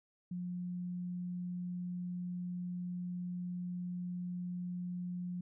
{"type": "tone", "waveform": "sine", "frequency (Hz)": 178.3, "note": "F3", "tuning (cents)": 36, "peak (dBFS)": -37, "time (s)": [0.31, 5.41], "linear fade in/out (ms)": 5, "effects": []}